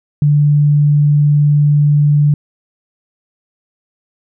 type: tone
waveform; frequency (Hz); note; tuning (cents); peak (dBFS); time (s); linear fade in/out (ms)
sine; 146.83; D3; 0; -7; 0.22-2.34; 2
effects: none